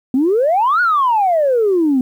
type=exponential two-way sweep; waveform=sine; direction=up then down; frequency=246.9 to 1480 to 246.9 Hz; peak=-10 dBFS; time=0.14-2.01 s; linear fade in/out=2 ms; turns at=0.81 s; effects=tanh soft clip ceiling -7 dBFS + 8-bit